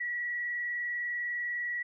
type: tone with vibrato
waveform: sine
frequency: 1928 Hz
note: B6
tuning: 42 cents flat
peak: -31 dBFS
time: 0-1.83 s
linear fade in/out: 10 ms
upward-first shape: sine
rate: 20 Hz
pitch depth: 30 cents each way
effects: none